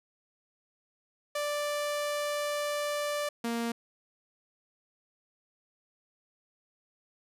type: tone pair in turn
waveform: sawtooth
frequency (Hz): 587.3 / 233.1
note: D5 / A#3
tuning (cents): 0 / 0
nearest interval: octave + major third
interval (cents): 1600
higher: first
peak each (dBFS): -26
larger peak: neither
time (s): 1.35-3.29 / 3.44-3.72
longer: first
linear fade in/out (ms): 5
effects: resampled to 32000 Hz